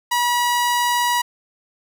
sawtooth tone, 967 Hz, B5, 37 cents flat, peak -13 dBFS, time 0.11-1.22 s, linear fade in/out 10 ms, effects none

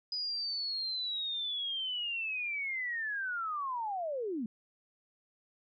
sine linear sweep, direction down, 4978 to 206.3 Hz, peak -33 dBFS, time 0.12-4.46 s, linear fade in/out 2 ms, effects none

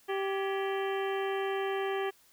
harmonic tone with a mistuned harmonic, 390 Hz, G4, 9 cents flat, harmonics 1 / 2 / 3 / 4 / 5 / 6 / 7 / 8, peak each -31 / -37 / -41 / -42 / -44 / -47 / -48 / -46 dBFS, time 0.08-2.11 s, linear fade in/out 20 ms, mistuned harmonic 4, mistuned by +130 cents, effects white hiss -63 dBFS RMS until 2.32 s

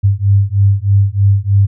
sine beating tone pair, 98 / 101.2 Hz, G2 / G#2, 0 / -44 cents, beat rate 3.2 Hz, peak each -11 dBFS, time 0.03-1.67 s, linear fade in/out 20 ms, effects none

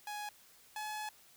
sawtooth tone pair in turn, 834 / 851.5 Hz, G#5 / G#5, +7 / +43 cents, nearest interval unison, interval 36 cents, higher second, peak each -36 / -35 dBFS, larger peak second, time 0.07-0.29 / 0.76-1.09 s, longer second, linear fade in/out 2 ms, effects white hiss -62 dBFS RMS until 1.36 s

